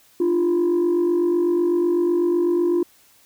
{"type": "tone pair together", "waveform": "sine", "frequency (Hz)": [300.1, 348.1], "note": ["D4", "F4"], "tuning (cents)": [38, -6], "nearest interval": "minor third", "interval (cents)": 256, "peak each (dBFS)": [-22, -15], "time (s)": [0.2, 2.83], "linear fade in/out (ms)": 5, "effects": ["tanh soft clip ceiling -14 dBFS", "white hiss -55 dBFS RMS until 3.25 s"]}